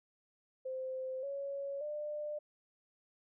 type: tone with pitch steps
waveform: sine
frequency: 520 / 557.3 / 597.3 Hz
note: C5 / C#5 / D5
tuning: -11 / +9 / +29 cents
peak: -37 dBFS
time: 0.65-2.39 s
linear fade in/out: 10 ms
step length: 580 ms
effects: none